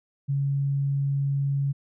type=tone; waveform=sine; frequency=139.4 Hz; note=C#3; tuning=10 cents sharp; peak=-22 dBFS; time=0.28-1.73 s; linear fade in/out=20 ms; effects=none